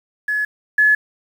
sine tone pair in turn, 1700 / 1708.3 Hz, G#6 / G#6, +40 / +48 cents, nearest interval unison, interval 8 cents, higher second, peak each -17 / -10 dBFS, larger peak second, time 0.28-0.45 / 0.78-0.95 s, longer neither, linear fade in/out 5 ms, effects 7-bit

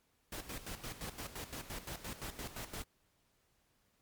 pink noise with tremolo, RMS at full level -43 dBFS, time 0.32-2.84 s, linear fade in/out 5 ms, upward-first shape square, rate 5.8 Hz, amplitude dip 70%, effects pink hiss -75 dBFS RMS until 4.01 s + MP3 96 kbps

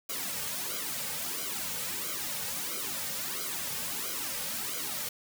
white noise with flanger, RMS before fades -35 dBFS, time 0.09-5.09 s, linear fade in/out 5 ms, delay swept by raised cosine 1.1 to 3 ms, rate 1.5 Hz, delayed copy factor -0.9, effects none

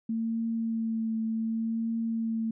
sine tone with vibrato, 225.3 Hz, A3, 41 cents sharp, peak -27 dBFS, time 0.09-2.51 s, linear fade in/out 5 ms, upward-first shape triangle, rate 0.67 Hz, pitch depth 22 cents each way, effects none

